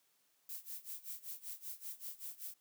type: noise with tremolo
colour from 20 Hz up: violet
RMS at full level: -44 dBFS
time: 0.49-2.54 s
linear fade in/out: 2 ms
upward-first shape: sine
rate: 5.2 Hz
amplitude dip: 90%
effects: white hiss -75 dBFS RMS until 2.6 s + high-pass 150 Hz 12 dB/octave